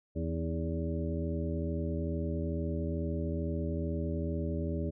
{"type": "harmonic tone with a mistuned harmonic", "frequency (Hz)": 82.3, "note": "E2", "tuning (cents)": -2, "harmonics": [1, 2, 3, 4, 5, 7], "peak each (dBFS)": [-34, -37, -39, -40, -41, -42], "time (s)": [0.15, 4.91], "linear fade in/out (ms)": 20, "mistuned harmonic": 4, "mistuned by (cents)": -47, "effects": []}